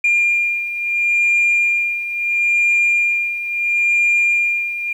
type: beating tone pair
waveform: sine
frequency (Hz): 2402 / 2402.74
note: D7 / D7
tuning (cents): +38 / +39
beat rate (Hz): 0.74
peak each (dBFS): -19 / -14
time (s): 0.04-4.93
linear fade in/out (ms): 5
effects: tanh soft clip ceiling -9 dBFS + 8-bit